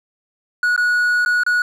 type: tone with dropouts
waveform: triangle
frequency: 1460 Hz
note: F#6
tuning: 24 cents flat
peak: -12 dBFS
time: 0.63-1.62 s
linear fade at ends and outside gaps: 2 ms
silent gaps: 0.763-0.777 / 1.25-1.26 / 1.435-1.464 s
effects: none